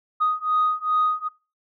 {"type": "beating tone pair", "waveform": "sine", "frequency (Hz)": [1244.5, 1247], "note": ["D#6", "D#6"], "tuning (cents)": [0, 3], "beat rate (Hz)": 2.5, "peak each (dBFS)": [-22, -21], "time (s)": [0.2, 1.29], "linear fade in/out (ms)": 20, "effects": ["noise-tail reverb RT60 0.3 s tail -22 dB re dry", "tanh soft clip ceiling -13 dBFS"]}